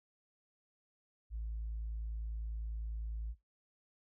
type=tone; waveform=sine; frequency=55 Hz; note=A1; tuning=in tune; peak=-36 dBFS; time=1.3-3.35 s; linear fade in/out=50 ms; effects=noise-tail reverb RT60 0.2 s tail -19 dB re dry + tanh soft clip ceiling -34 dBFS